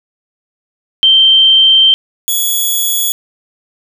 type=tone pair in turn; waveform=sine / 5% pulse; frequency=3132 / 3382 Hz; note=G7 / G#7; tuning=-2 / +31 cents; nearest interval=minor second; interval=133 cents; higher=second; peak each=-4 dBFS; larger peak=neither; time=1.03-1.94 / 2.28-3.12 s; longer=first; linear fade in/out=0 ms; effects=none